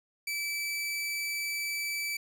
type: tone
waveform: sawtooth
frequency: 2312 Hz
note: D7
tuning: 28 cents flat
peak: -28 dBFS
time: 0.27-2.17 s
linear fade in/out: 5 ms
effects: none